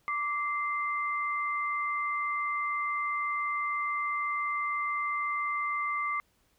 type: tone pair together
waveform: sine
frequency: 1167 / 2079 Hz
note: D6 / C7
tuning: -11 / -12 cents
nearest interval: minor seventh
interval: 999 cents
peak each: -30 / -33 dBFS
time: 0.08-6.2 s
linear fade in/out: 0 ms
effects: pink hiss -70 dBFS RMS until 6.58 s